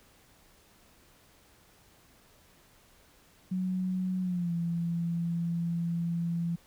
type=tone with pitch glide; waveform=sine; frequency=184.8 to 169.46 Hz; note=F#3 to E3; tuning=-2 to +48 cents; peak=-28 dBFS; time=3.51-6.56 s; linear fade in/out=10 ms; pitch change=-150 cents; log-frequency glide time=4.21-4.53 s; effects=pink hiss -61 dBFS RMS until 6.66 s